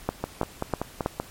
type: two click trains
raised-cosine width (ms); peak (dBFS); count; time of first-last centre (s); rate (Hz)
1; -12 / -9; 6 / 4; 0.24-1.2 / 0.09-1.061; 5.21 / 3.09
effects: pink hiss -47 dBFS RMS until 1.3 s + MP3 64 kbps